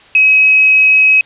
sine tone with quantisation, 2549 Hz, D#7, 41 cents sharp, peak -5 dBFS, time 0.15-1.21 s, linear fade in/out 2 ms, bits 5, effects white hiss -42 dBFS RMS until 1.25 s + resampled to 8000 Hz

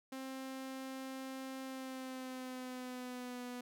sawtooth tone with pitch glide, 264.4 to 246.7 Hz, C4 to B3, +18 to -2 cents, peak -39 dBFS, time 0.12-3.61 s, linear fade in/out 5 ms, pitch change -120 cents, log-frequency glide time 1.63-3.43 s, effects none

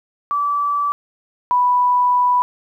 sine tone pair in turn, 1156 / 987 Hz, D6 / B5, -28 / -1 cents, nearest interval minor third, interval 273 cents, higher first, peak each -16 / -12 dBFS, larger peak second, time 0.31-0.92 / 1.51-2.42 s, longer second, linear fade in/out 0 ms, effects 9-bit

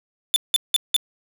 45% pulse tone bursts, 3520 Hz, A7, in tune, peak -14 dBFS, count 4, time 0.34-0.964 s, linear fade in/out 0 ms, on 21 ms, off 180 ms, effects none

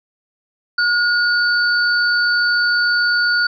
sine tone pair together, 1439 / 4527 Hz, F#6 / C#8, -49 / +36 cents, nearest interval octave + minor sixth, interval 1985 cents, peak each -14 / -20 dBFS, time 0.78-3.47 s, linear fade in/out 5 ms, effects none

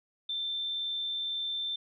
sine tone, 3559 Hz, A7, 19 cents sharp, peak -31 dBFS, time 0.29-1.76 s, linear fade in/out 5 ms, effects none

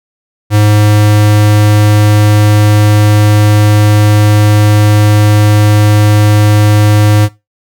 square tone, 105 Hz, G#2, 19 cents sharp, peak -5 dBFS, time 0.5-7.29 s, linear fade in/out 50 ms, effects noise-tail reverb RT60 0.2 s tail -17 dB re dry

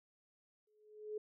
sine tone with exponential growth, 425.4 Hz, G#4, 42 cents sharp, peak -37 dBFS, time 0.67-1.18 s, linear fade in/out 5 ms, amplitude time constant 110 ms, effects none

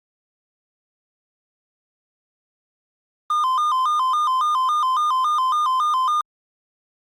triangle tone with vibrato, 1120 Hz, C#6, 18 cents sharp, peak -15 dBFS, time 3.3-6.21 s, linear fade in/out 2 ms, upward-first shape square, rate 3.6 Hz, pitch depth 140 cents each way, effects Opus 32 kbps

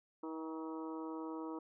harmonic tone with a mistuned harmonic, 160 Hz, D#3, 49 cents sharp, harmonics 2 / 3 / 4 / 5 / 6 / 7 / 8, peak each -42 / -48 / -56 / -57 / -50 / -55 / -56 dBFS, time 0.23-1.59 s, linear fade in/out 5 ms, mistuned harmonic 6, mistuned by -17 cents, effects none

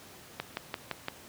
click train, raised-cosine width 0.3 ms, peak -16 dBFS, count 5, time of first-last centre 0.4-1.084 s, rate 5.85 Hz, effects pink hiss -51 dBFS RMS until 1.28 s + high-pass 100 Hz 12 dB/octave

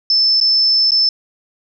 sine tone with dropouts, 5274 Hz, E8, in tune, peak -10 dBFS, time 0.1-1.09 s, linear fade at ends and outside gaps 2 ms, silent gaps 0.402-0.411 / 0.908-0.918 s, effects none

